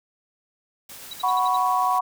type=noise with tremolo; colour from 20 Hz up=white; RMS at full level=-40 dBFS; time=0.89-1.99 s; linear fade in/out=5 ms; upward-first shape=triangle; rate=7.7 Hz; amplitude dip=25%
type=tone bursts; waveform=triangle; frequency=3894 Hz; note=B7; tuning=25 cents flat; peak=-30 dBFS; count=6; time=1.11-1.565 s; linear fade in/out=5 ms; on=25 ms; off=61 ms
type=chord; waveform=sine; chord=F# suspended fourth; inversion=none; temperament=just; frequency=740 / 986.7 / 1110 Hz; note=F#5 / B5 / C#6; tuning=0 / -2 / +2 cents; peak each=-23 dBFS; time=1.23-2.01 s; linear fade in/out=10 ms
effects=none